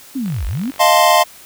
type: linear two-way sweep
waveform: sine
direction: down then up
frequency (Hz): 283.6 to 41.83 to 283.6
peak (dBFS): -18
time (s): 0.15-0.71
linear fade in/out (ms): 10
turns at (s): 0.46
type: click train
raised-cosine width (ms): 0.3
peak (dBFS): -20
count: 36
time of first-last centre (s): 0.26-0.991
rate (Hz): 47.9
type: chord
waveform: square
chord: F dominant seventh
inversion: third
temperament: equal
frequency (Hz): 622.3 / 698.5 / 880 / 1046.5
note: Eb5 / F5 / A5 / C6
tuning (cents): 0 / 0 / 0 / 0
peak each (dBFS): -16 / -14 / -17 / -15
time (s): 0.79-1.24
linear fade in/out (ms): 20
effects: white hiss -41 dBFS RMS until 1.45 s